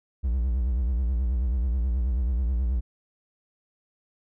triangle tone with vibrato, 61.74 Hz, B1, in tune, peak -20 dBFS, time 0.23-2.81 s, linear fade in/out 20 ms, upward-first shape sine, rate 9.3 Hz, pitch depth 160 cents each way, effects none

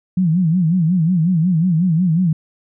sine tone with vibrato, 171.4 Hz, F3, 32 cents flat, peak -12 dBFS, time 0.17-2.33 s, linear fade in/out 5 ms, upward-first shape sine, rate 5.5 Hz, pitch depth 160 cents each way, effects none

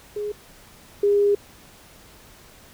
sine tone pair in turn, 416.2 / 406.9 Hz, G#4 / G#4, +4 / -35 cents, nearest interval unison, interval 39 cents, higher first, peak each -25 / -15 dBFS, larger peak second, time 0.16-0.32 / 1.03-1.35 s, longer second, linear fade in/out 5 ms, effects pink hiss -49 dBFS RMS until 2.73 s

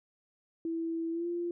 sine tone with pitch glide, 329.6 to 345.8 Hz, E4 to F4, 0 to -17 cents, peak -31 dBFS, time 0.65-1.51 s, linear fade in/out 2 ms, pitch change +83 cents, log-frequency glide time 1.11-1.27 s, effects none

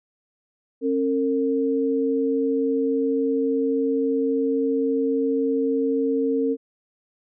sine tone pair together, 270.9 / 455.9 Hz, C#4 / A#4, -40 / -39 cents, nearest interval major sixth, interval 901 cents, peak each -22 dBFS, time 0.81-6.57 s, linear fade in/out 50 ms, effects none

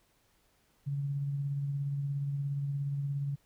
sine tone with tremolo, 140.9 Hz, C#3, 29 cents sharp, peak -29 dBFS, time 0.86-3.36 s, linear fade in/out 20 ms, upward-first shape triangle, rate 17 Hz, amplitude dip 35%, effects pink hiss -70 dBFS RMS until 3.45 s

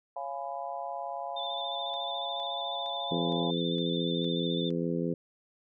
sine chord, C# dominant seventh, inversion none, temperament just, 554.4 / 693 / 831.5 / 997.9 Hz, C#5 / E#5 / G#5 / B5, 0 / -14 / +2 / +18 cents, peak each -41 / -37 / -39 / -42 dBFS, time 0.16-3.51 s, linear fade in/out 5 ms
sine tone with vibrato, 3547 Hz, A7, 13 cents sharp, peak -35 dBFS, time 1.36-4.7 s, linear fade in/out 10 ms, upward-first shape square, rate 14 Hz, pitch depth 26 cents each way
click train, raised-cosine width 0.2 ms, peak -36 dBFS, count 7, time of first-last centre 1.94-4.705 s, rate 2.17 Hz
harmonic tone, 84.8 Hz, E2, 50 cents sharp, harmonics 2 / 3 / 4 / 5 / 6, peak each -32 / -34 / -35 / -36 / -37 dBFS, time 3.11-5.14 s, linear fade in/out 5 ms
effects none

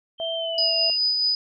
sine tone with pitch glide, 3136 to 2810 Hz, G7 to F7, 0 to +10 cents, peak -28 dBFS, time 0.18-0.98 s, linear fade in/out 50 ms, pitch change -190 cents, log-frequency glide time 0.35-0.74 s
sine tone, 659.3 Hz, E5, in tune, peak -27 dBFS, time 0.2-0.9 s, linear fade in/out 0 ms
sine tone with tremolo, 4979 Hz, D#8, in tune, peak -18 dBFS, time 0.58-1.35 s, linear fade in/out 2 ms, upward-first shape sine, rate 4.7 Hz, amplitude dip 30%
effects none

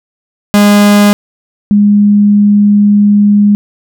45% pulse / sine tone pair in turn, 205.5 / 205.5 Hz, G#3 / G#3, -18 / -18 cents, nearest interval unison, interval 0 cents, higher neither, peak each -3 dBFS, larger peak neither, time 0.54-1.13 / 1.71-3.55 s, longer second, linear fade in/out 0 ms, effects none

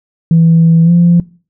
sine tone with pitch glide, 164.81 to 172.41 Hz, E3 to F3, 0 to -22 cents, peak -3 dBFS, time 0.31-1.2 s, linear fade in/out 2 ms, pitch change +78 cents, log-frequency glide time 0.84-0.91 s, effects noise-tail reverb RT60 0.4 s tail -23 dB re dry + tanh soft clip ceiling 0 dBFS

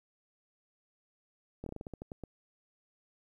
slowing click train, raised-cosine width 2 ms, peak -28 dBFS, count 11, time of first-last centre 1.64-2.237 s, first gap 23 ms, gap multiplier 1.2, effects 11-bit

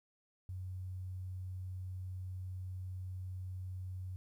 sine tone, 92.5 Hz, F#2, in tune, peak -40 dBFS, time 0.49-4.16 s, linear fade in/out 0 ms, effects 12-bit

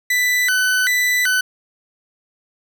40% pulse tone with vibrato, 1729 Hz, A6, 31 cents flat, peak -14 dBFS, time 0.1-1.41 s, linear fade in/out 5 ms, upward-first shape square, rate 1.3 Hz, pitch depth 240 cents each way, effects none

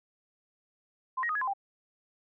sine tone with pitch steps, 1036 / 1886 / 1245 / 1679 / 1033 / 792 Hz, C6 / A#6 / D#6 / G#6 / C6 / G5, -17 / +20 / +1 / +18 / -22 / +18 cents, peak -28 dBFS, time 1.17-1.536 s, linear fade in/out 10 ms, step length 61 ms, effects none

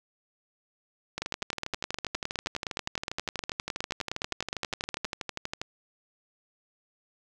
two click trains, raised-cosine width 0.2 ms, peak -15 / -13 dBFS, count 56 / 38, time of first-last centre 1.18-5.615 / 1.22-5.046 s, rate 12.4 / 9.67 Hz, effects none

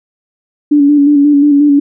sine tone with vibrato, 288.5 Hz, D4, 31 cents flat, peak -4 dBFS, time 0.71-1.8 s, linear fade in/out 10 ms, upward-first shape square, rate 5.6 Hz, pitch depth 31 cents each way, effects none

